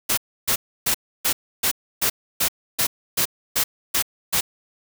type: noise bursts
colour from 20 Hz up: white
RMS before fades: -20 dBFS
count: 12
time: 0.09-4.41 s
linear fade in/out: 10 ms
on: 85 ms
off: 300 ms
effects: none